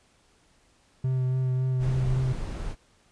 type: tone with vibrato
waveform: triangle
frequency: 129 Hz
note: C3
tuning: 24 cents flat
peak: -21 dBFS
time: 1.04-2.33 s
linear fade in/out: 5 ms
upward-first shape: sine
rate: 3.6 Hz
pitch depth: 16 cents each way
type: noise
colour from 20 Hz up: brown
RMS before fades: -32 dBFS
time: 1.79-2.76 s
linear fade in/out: 50 ms
effects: pink hiss -63 dBFS RMS until 3.11 s + resampled to 22050 Hz